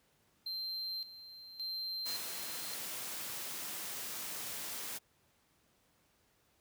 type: tone with tremolo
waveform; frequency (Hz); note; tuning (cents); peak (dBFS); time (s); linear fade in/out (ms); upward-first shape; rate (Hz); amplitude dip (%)
triangle; 4139; C8; -20; -36; 0.46-2.74; 5; square; 0.88; 75
type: high-pass noise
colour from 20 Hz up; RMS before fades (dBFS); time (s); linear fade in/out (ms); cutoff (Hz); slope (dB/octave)
white; -42; 2.05-4.99; 20; 110; 12
effects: pink hiss -72 dBFS RMS until 6.6 s + high-pass 60 Hz 12 dB/octave